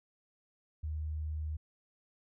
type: tone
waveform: sine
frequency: 77.1 Hz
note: D#2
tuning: 15 cents flat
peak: -34 dBFS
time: 0.83-1.57 s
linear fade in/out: 10 ms
effects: none